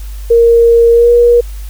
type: tone with pitch glide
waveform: sine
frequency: 466.2 to 477.1 Hz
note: A#4 to A#4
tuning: 0 to +40 cents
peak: -3 dBFS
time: 0.3-1.41 s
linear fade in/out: 10 ms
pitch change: +40 cents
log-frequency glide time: 0.92-1.11 s
effects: added 50 Hz sine -21 dBFS peak until 1.69 s + white hiss -39 dBFS RMS until 1.69 s